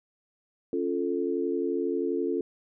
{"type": "chord", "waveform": "sine", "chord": "Db augmented", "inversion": "none", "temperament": "equal", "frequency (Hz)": [277.2, 349.2, 440], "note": ["Db4", "F4", "A4"], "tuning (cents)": [0, 0, 0], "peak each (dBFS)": [-31, -29, -30], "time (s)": [0.73, 2.41], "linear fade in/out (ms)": 2, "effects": []}